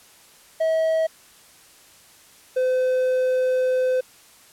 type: tone pair in turn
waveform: triangle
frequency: 643 / 511.3 Hz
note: E5 / C5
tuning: -43 / -40 cents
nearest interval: major third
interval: 397 cents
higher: first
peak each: -16 dBFS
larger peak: neither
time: 0.6-1.07 / 2.56-4.01 s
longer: second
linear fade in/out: 10 ms
effects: white hiss -51 dBFS RMS until 4.52 s + low-pass 12000 Hz 12 dB/octave